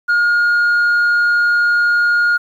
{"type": "tone", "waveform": "sine", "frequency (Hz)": 1426, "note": "F6", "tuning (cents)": 36, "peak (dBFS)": -8, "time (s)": [0.08, 2.38], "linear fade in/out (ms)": 20, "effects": ["tanh soft clip ceiling -10 dBFS", "8-bit"]}